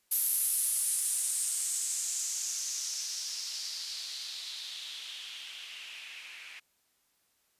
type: noise with low-pass filter sweep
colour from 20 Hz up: violet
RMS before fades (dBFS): -35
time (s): 0.11-6.6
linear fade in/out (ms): 10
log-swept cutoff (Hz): 12000 to 2300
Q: 3.5
effects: white hiss -73 dBFS RMS until 7.59 s + resampled to 32000 Hz